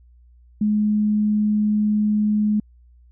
sine tone, 210.9 Hz, G#3, 27 cents sharp, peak -16 dBFS, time 0.61-2.6 s, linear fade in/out 5 ms, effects added 60 Hz sine -48 dBFS peak until 3.11 s

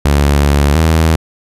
sawtooth tone pair in turn, 71.7 / 80.35 Hz, D2 / E2, -41 / -44 cents, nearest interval major second, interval 197 cents, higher second, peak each -4 dBFS, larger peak neither, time 0.05-0.76 / 0.76-1.16 s, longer first, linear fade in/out 5 ms, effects resampled to 32000 Hz

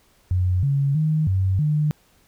sine tone with pitch steps, 91 / 139.5 / 155.5 / 95 / 150.9 Hz, F#2 / C#3 / D#3 / F#2 / D3, -28 / +11 / -1 / +46 / +47 cents, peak -17 dBFS, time 0.31-1.91 s, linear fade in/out 0 ms, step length 320 ms, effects pink hiss -59 dBFS RMS until 2.27 s

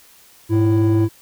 triangle tone pair together, 104.8 / 332.2 Hz, G#2 / E4, +16 / +13 cents, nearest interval octave + minor sixth, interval 1997 cents, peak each -12 dBFS, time 0.49-1.09 s, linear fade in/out 50 ms, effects tanh soft clip ceiling -8 dBFS + white hiss -49 dBFS RMS until 1.21 s

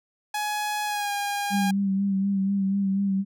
sawtooth tone with pitch glide, 840 to 811.9 Hz, G#5 to G#5, +19 to -39 cents, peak -22 dBFS, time 0.34-1.71 s, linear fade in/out 5 ms, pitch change -58 cents, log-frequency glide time 0.85-1.12 s
sine tone with vibrato, 196 Hz, G3, in tune, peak -21 dBFS, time 1.5-3.25 s, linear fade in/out 50 ms, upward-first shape sine, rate 4.1 Hz, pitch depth 33 cents each way
effects none

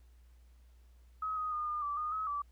sine tone with pitch steps, 1273 / 1250 / 1220 / 1211 / 1162 / 1226 / 1280 / 1157 Hz, D#6 / D#6 / D#6 / D#6 / D6 / D#6 / D#6 / D6, +39 / +8 / -34 / -47 / -19 / -26 / +49 / -26 cents, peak -33 dBFS, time 1.22-2.42 s, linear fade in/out 5 ms, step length 150 ms, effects added 60 Hz sine -57 dBFS peak until 2.51 s + pink hiss -74 dBFS RMS until 2.51 s

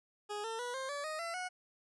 20% pulse tone with pitch steps, 415.3 / 450.3 / 488.2 / 529.3 / 573.9 / 622.2 / 674.7 / 731.5 Hz, G#4 / A4 / B4 / C5 / D5 / D#5 / E5 / F#5, 0 / +40 / -20 / +20 / -40 / 0 / +40 / -20 cents, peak -33 dBFS, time 0.29-1.49 s, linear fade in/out 20 ms, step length 150 ms, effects resampled to 24000 Hz

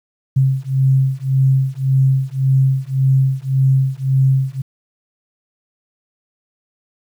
sine beating tone pair, 132.6 / 134.4 Hz, C3 / C3, +23 / +47 cents, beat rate 1.8 Hz, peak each -15 dBFS, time 0.36-4.62 s, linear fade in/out 10 ms, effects 8-bit

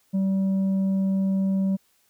sine tone with tanh clipping, 192.6 Hz, G3, 30 cents flat, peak -21 dBFS, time 0.13-1.77 s, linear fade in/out 20 ms, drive 4 dB, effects white hiss -65 dBFS RMS until 2.09 s

